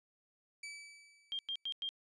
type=tone with exponential decay; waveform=sawtooth; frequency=2303 Hz; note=D7; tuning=34 cents flat; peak=-39 dBFS; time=0.63-1.65 s; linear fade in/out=5 ms; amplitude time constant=220 ms
type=tone bursts; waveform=sine; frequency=3199 Hz; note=G7; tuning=34 cents sharp; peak=-36 dBFS; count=4; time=1.32-1.89 s; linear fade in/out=0 ms; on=69 ms; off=98 ms
effects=resampled to 22050 Hz